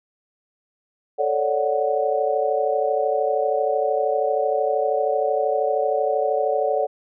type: chord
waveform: sine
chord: D major seventh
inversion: second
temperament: equal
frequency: 440 / 554.4 / 587.3 / 740 Hz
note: A4 / C#5 / D5 / F#5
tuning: 0 / 0 / 0 / 0 cents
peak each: -24 dBFS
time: 1.18-6.87 s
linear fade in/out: 20 ms
effects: none